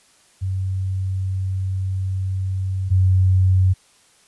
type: tone pair in turn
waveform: sine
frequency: 94.8 / 93.49 Hz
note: F#2 / F#2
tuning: +43 / +18 cents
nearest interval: unison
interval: 25 cents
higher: first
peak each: -20 / -12 dBFS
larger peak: second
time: 0.41-2.9 / 2.9-3.74 s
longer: first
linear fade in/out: 20 ms
effects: white hiss -55 dBFS RMS until 4.27 s + resampled to 24000 Hz